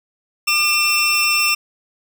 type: tone pair together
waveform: 25% pulse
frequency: 1199 / 2696 Hz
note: D6 / E7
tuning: +36 / +38 cents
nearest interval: octave + major second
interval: 1402 cents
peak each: -18 / -11 dBFS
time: 0.47-1.55 s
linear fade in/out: 10 ms
effects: none